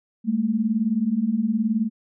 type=beating tone pair; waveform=sine; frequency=206.5 / 225.5 Hz; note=G#3 / A3; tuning=-10 / +43 cents; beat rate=19 Hz; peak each=-24 / -21 dBFS; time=0.24-1.9 s; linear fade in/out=50 ms; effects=none